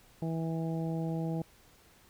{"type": "harmonic tone", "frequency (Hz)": 163.1, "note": "E3", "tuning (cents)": -18, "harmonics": [1, 2, 3, 4, 5], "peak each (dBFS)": [-32, -38, -42, -44, -46], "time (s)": [0.22, 1.42], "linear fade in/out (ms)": 2, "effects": ["pink hiss -61 dBFS RMS until 2.09 s"]}